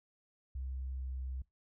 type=tone with pitch glide; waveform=sine; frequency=65.41 to 64.92 Hz; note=C2 to C2; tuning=0 to -13 cents; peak=-36 dBFS; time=0.55-1.42 s; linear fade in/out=5 ms; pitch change=-13 cents; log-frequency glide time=0.94-1.06 s; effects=noise-tail reverb RT60 0.2 s tail -24 dB re dry + tanh soft clip ceiling -33 dBFS